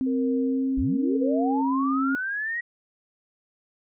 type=tone with pitch glide; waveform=sine; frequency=261.6 to 269 Hz; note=C4 to C4; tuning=0 to +48 cents; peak=-22 dBFS; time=0.01-2.15 s; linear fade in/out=0 ms; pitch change=+48 cents; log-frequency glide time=0.29-1.05 s
type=tone with tremolo; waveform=sine; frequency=466.2 Hz; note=A#4; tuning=in tune; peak=-27 dBFS; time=0.06-1.62 s; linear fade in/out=10 ms; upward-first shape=sine; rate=1 Hz; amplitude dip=95%
type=linear sweep; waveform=sine; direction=up; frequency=32.38 to 1923 Hz; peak=-26 dBFS; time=0.77-2.61 s; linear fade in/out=10 ms
effects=none